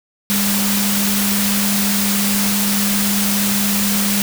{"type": "tone in noise", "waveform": "sine", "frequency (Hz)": 201.9, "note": "G#3", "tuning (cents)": -49, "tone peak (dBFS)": -18, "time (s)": [0.3, 4.22], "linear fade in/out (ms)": 0, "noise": "white", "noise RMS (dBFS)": -19, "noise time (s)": [0.3, 4.22], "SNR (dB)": -2, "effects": []}